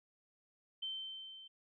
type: tone with level ramp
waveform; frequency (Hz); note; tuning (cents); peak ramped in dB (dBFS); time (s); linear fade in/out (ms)
sine; 3100; G7; -20; -37 to -52; 0.82-1.48; 10
effects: none